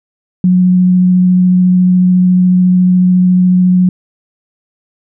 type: tone with vibrato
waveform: sine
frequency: 182 Hz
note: F#3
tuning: 28 cents flat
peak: -5 dBFS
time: 0.44-3.89 s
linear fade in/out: 2 ms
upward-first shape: sine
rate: 14 Hz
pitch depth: 9 cents each way
effects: none